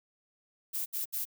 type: noise bursts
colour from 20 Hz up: violet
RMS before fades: -34 dBFS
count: 3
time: 0.73-1.254 s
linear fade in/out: 20 ms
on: 130 ms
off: 67 ms
effects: none